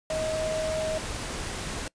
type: tone in noise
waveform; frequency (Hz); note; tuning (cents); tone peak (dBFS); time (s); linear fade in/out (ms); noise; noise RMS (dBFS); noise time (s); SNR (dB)
sine; 631; D#5; +24; -27; 0.1-0.98; 2; pink; -34; 0.1-1.88; +4
effects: noise-tail reverb RT60 0.1 s tail -23 dB re dry + resampled to 22050 Hz